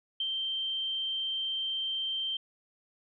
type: tone with ADSR envelope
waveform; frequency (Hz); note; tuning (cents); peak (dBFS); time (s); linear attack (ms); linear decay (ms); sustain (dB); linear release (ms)
sine; 3136; G7; 0; -28; 0.2-2.37; 4; 51; -2; 4
effects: none